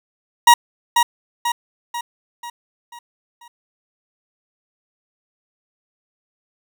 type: tone with echo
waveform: 40% pulse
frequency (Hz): 950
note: A#5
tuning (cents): +33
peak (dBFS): -5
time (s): 0.47-0.54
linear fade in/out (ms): 5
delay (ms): 490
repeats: 6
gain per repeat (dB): -6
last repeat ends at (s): 3.48
effects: none